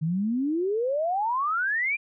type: exponential sweep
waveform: sine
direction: up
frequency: 151.2 to 2436 Hz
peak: -23 dBFS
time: 0.01-1.97 s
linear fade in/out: 20 ms
effects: none